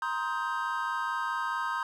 triangle chord, C minor seventh, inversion third, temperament just, 941.9 / 1046.5 / 1255.8 / 1569.8 Hz, Bb5 / C6 / Eb6 / G6, +18 / 0 / +16 / +2 cents, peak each -33 dBFS, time 0.02-1.83 s, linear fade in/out 2 ms, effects none

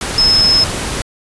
sine tone in noise, 5180 Hz, E8, 31 cents flat, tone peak -8 dBFS, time 0.18-0.64 s, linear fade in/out 2 ms, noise pink, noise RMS -20 dBFS, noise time 0.01-1.02 s, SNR +9 dB, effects resampled to 24000 Hz

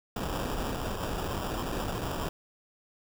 pink noise with sample-and-hold, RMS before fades -33 dBFS, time 0.16-2.29 s, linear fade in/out 5 ms, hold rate 2100 Hz, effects none

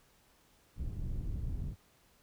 pink low-pass noise, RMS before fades -37 dBFS, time 0.76-1.76 s, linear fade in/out 50 ms, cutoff 130 Hz, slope 12 dB/octave, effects pink hiss -67 dBFS RMS until 2.22 s

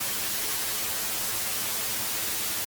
white noise with comb filter, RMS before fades -29 dBFS, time 0-2.65 s, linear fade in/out 10 ms, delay 9.1 ms, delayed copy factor +0.95, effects MP3 96 kbps

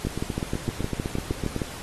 two click trains, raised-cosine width 3 ms, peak -14 / -13 dBFS, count 13 / 11, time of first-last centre 0.05-1.563 / 0.07-1.618 s, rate 7.93 / 6.46 Hz, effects pink hiss -39 dBFS RMS until 1.82 s + AAC 32 kbps

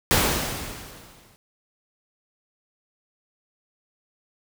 pink noise with exponential decay, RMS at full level -17 dBFS, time 0.11-1.36 s, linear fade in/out 0 ms, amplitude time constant 270 ms, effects none

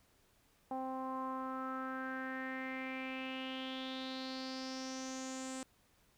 sawtooth tone with low-pass filter sweep, 261.6 Hz, C4, in tune, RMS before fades -42 dBFS, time 0.71-5.63 s, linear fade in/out 2 ms, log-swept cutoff 830 to 8000 Hz, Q 5.8, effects pink hiss -71 dBFS RMS until 6.17 s

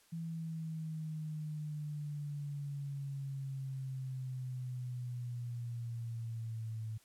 sine exponential sweep, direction down, 165.8 to 110 Hz, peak -38 dBFS, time 0.12-6.98 s, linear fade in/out 10 ms, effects white hiss -67 dBFS RMS until 7.04 s + low-pass 12000 Hz 12 dB/octave

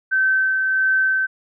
sine tone with tremolo, 1541 Hz, G6, 30 cents flat, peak -14 dBFS, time 0.11-1.27 s, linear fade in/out 20 ms, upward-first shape sine, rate 1.5 Hz, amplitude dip 30%, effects none

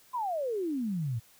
sine exponential sweep, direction down, 1046.5 to 107.4 Hz, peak -29 dBFS, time 0.13-1.2 s, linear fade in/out 20 ms, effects white hiss -60 dBFS RMS until 1.39 s

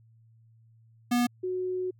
square / sine tone pair in turn, 242.7 / 368 Hz, B3 / F#4, -30 / -9 cents, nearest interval perfect fifth, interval 721 cents, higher second, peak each -23 / -28 dBFS, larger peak first, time 1.11-1.27 / 1.43-1.91 s, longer second, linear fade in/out 10 ms, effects added 113 Hz sine -56 dBFS peak until 1.99 s

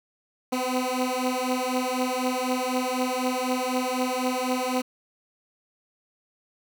15% pulse beating tone pair, 252 / 256 Hz, B3 / C4, +35 / -38 cents, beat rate 4 Hz, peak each -21 dBFS, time 0.52-4.82 s, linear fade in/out 10 ms, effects none

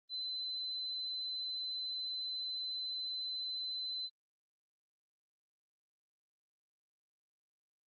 sine tone, 4043 Hz, B7, 40 cents sharp, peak -37 dBFS, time 0.09-4.1 s, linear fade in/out 50 ms, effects Opus 32 kbps

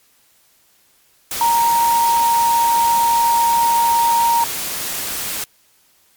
sine tone in noise, 932.3 Hz, A#5, in tune, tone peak -12 dBFS, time 1.41-4.44 s, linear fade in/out 2 ms, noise white, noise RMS -24 dBFS, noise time 1.31-5.44 s, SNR +9 dB, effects white hiss -56 dBFS RMS until 6.16 s + MP3 96 kbps

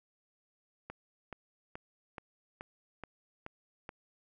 click train, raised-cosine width 0.5 ms, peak -27 dBFS, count 8, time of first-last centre 0.9-3.891 s, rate 2.34 Hz, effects none

